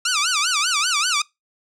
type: tone with vibrato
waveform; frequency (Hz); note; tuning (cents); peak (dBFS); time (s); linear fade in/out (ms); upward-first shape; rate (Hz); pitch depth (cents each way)
10% pulse; 1318.5; E6; 0; -9; 0.05-1.22; 5; sine; 5.1; 240
effects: noise-tail reverb RT60 0.2 s tail -24 dB re dry + low-pass 9000 Hz 12 dB/octave